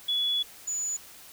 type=tone pair in turn; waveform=sine; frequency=3400 / 6927 Hz; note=G#7 / A8; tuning=+40 / -28 cents; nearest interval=octave; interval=1232 cents; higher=second; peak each=-24 / -28 dBFS; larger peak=first; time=0.08-0.43 / 0.67-0.97 s; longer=first; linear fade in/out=10 ms; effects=white hiss -49 dBFS RMS until 1.32 s